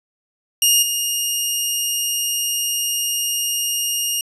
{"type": "tone with level steps", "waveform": "15% pulse", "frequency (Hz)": 2840, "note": "F7", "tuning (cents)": 28, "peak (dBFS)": [-5, -12], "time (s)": [0.62, 4.21], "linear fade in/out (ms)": 2, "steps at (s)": 0.82, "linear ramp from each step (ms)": 10, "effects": ["resampled to 32000 Hz"]}